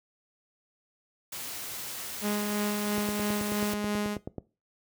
white noise, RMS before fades -38 dBFS, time 1.32-3.74 s, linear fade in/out 5 ms
sawtooth tone with tremolo, 207.7 Hz, G#3, in tune, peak -23 dBFS, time 2.21-4.18 s, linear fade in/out 50 ms, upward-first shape sine, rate 3 Hz, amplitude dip 30%
click train, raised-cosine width 2 ms, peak -21 dBFS, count 14, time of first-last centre 2.98-4.382 s, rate 9.27 Hz
effects noise-tail reverb RT60 0.3 s tail -19 dB re dry + high-pass 60 Hz 12 dB/octave

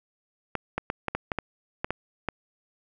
clicks, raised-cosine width 0.5 ms, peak -12 dBFS, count 10, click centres 0.553 / 0.78 / 0.901 / 1.083 / 1.15 / 1.318 / 1.387 / 1.845 / 1.906 / 2.287 s, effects none

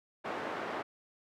pink band-pass noise, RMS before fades -38 dBFS, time 0.24-0.83 s, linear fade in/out 20 ms, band 380 to 1600 Hz, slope 12 dB/octave, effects none

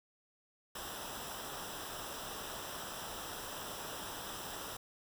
pink noise with comb filter, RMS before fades -44 dBFS, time 0.75-4.77 s, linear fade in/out 5 ms, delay 0.45 ms, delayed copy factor -0.7, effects none

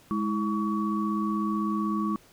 sine tone cluster, 208.7 / 324.6 / 1129 Hz, G#3 / E4 / C#6, +9 / -27 / +31 cents, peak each -27 / -31 / -31 dBFS, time 0.11-2.16 s, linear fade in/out 0 ms, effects pink hiss -57 dBFS RMS until 2.32 s

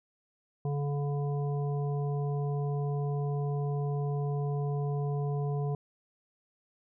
harmonic tone, 143.3 Hz, D3, 42 cents flat, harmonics 1 / 3 / 5 / 7, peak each -29 / -37 / -42 / -48 dBFS, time 0.65-5.75 s, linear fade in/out 2 ms, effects none

